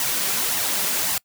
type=noise with flanger; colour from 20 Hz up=white; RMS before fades=-23 dBFS; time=0-1.18 s; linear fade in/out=2 ms; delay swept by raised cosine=1 to 5.3 ms; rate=1.8 Hz; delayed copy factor=+0.55; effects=noise-tail reverb RT60 0.1 s tail -24 dB re dry + high-pass 100 Hz 12 dB/octave